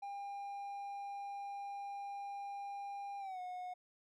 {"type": "tone with pitch glide", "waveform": "triangle", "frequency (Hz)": [802, 727], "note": ["G5", "F#5"], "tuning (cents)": [39, -31], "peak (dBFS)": -40, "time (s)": [0.02, 3.74], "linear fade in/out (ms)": 10, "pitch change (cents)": -170, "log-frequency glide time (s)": [3.19, 3.4], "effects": []}